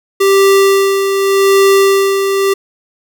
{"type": "tone with tremolo", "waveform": "square", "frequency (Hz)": 392, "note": "G4", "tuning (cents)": 0, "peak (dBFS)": -6, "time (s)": [0.2, 2.54], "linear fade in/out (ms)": 10, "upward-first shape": "sine", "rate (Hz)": 0.85, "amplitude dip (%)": 50, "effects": []}